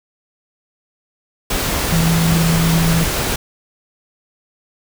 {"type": "tone in noise", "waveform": "sine", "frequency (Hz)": 164.81, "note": "E3", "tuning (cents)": 0, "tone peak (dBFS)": -13, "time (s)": [1.92, 3.04], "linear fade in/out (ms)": 5, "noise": "pink", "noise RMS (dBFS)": -19, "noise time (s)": [1.5, 3.36], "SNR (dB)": 3, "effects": []}